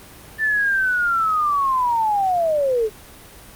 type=linear sweep; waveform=sine; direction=down; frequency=1780 to 415.3 Hz; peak=-16 dBFS; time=0.38-2.9 s; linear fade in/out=50 ms; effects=pink hiss -42 dBFS RMS until 3.55 s + Opus 32 kbps